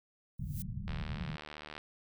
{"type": "noise with exponential growth", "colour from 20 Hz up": "violet", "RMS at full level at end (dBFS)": -41, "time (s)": [0.38, 0.62], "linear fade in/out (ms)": 1, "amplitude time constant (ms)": 52}
{"type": "low-pass noise", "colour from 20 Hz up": "white", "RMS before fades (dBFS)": -39, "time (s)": [0.39, 1.36], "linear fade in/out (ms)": 5, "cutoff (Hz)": 190, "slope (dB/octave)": 48}
{"type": "click train", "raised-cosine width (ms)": 0.3, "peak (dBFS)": -28, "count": 69, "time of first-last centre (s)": [0.88, 1.779], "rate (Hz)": 75.6}
{"effects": []}